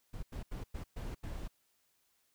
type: noise bursts at uneven times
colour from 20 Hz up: brown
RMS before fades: -41 dBFS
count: 6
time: 0.13-0.23 / 0.32-0.43 / 0.51-0.64 / 0.74-0.84 / 0.96-1.15 / 1.23-1.48 s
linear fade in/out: 10 ms
effects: white hiss -75 dBFS RMS until 2.34 s